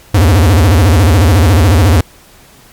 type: tone with vibrato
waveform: square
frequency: 89.4 Hz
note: F2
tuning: 41 cents sharp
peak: -5 dBFS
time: 0.14-2.01 s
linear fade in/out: 5 ms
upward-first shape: sine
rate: 14 Hz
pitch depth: 300 cents each way
effects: pink hiss -41 dBFS RMS until 2.72 s + MP3 96 kbps